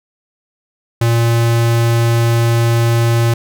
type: tone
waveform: square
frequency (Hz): 116.54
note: A#2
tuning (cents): 0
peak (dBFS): -11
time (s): 1.01-3.34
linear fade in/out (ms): 5
effects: none